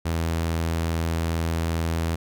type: tone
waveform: sawtooth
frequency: 82.41 Hz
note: E2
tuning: in tune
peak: -19 dBFS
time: 0.05-2.16 s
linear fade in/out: 10 ms
effects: none